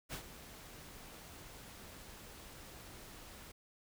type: noise with ADSR envelope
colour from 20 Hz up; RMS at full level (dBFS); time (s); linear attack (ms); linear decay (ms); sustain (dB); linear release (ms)
pink; -42; 0.09-3.52; 41; 89; -11; 9
effects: none